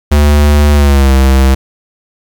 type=tone with pitch glide; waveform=square; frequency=73.42 to 66.55 Hz; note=D2 to C2; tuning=0 to +30 cents; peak=-5 dBFS; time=0.11-1.55 s; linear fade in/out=10 ms; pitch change=-170 cents; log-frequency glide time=0.73-1.12 s; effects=7-bit